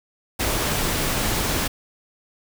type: noise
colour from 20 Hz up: pink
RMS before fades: -23 dBFS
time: 0.39-1.68 s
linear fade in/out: 10 ms
effects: none